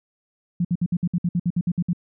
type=tone bursts; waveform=sine; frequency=174.61 Hz; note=F3; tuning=in tune; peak=-18 dBFS; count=13; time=0.6-1.932 s; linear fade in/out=5 ms; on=48 ms; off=59 ms; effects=none